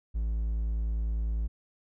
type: tone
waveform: triangle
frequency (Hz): 55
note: A1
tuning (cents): 0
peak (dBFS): -25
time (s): 0.14-1.48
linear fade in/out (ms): 20
effects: none